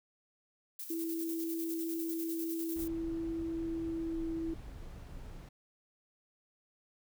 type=noise with tremolo; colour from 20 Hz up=violet; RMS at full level=-42 dBFS; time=0.79-2.88 s; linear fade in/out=5 ms; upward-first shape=square; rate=10 Hz; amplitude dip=45%
type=tone with pitch glide; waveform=sine; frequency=329.6 to 327.5 Hz; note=E4 to E4; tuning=0 to -11 cents; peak=-34 dBFS; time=0.9-4.54 s; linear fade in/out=5 ms; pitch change=-11 cents; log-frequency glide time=3.67-4.33 s
type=noise; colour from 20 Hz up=brown; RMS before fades=-46 dBFS; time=2.76-5.49 s; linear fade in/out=5 ms
effects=none